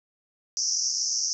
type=band-pass noise; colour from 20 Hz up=white; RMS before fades=-27 dBFS; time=0.57-1.33 s; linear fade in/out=0 ms; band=5200 to 6200 Hz; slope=96 dB/octave; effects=none